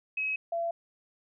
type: tone pair in turn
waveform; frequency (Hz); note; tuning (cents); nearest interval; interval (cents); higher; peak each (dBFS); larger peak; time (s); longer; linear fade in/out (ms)
sine; 2555 / 676.7; D#7 / E5; +45 / +45; octave + major seventh; 2300; first; -28; neither; 0.17-0.36 / 0.52-0.71; neither; 5
effects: none